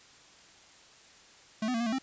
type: tone with pitch steps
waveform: square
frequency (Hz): 218 / 252.3 / 228.5 / 236.8 / 220.4 / 264.5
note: A3 / B3 / A#3 / A#3 / A3 / C4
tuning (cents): -16 / +37 / -34 / +27 / +3 / +19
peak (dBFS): -29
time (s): 1.62-1.986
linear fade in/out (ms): 5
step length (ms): 61
effects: white hiss -56 dBFS RMS until 2.02 s + resampled to 16000 Hz